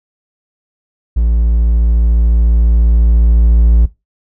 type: tone with level ramp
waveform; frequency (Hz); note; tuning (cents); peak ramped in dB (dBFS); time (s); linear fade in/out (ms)
triangle; 57.1; A#1; -35; -7 to -3; 1.16-3.86; 10
effects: noise-tail reverb RT60 0.2 s tail -17 dB re dry